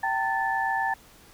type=tone cluster; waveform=sine; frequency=778 / 906 / 1750 Hz; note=G5 / A#5 / A6; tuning=-13 / -50 / -10 cents; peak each=-28 dBFS; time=0.03-0.94 s; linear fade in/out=5 ms; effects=pink hiss -53 dBFS RMS until 1.33 s